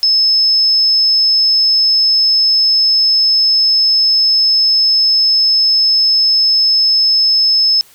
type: tone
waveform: sine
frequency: 5220 Hz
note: E8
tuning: 18 cents flat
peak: -8 dBFS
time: 0.03-7.81 s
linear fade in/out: 0 ms
effects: white hiss -45 dBFS RMS until 7.94 s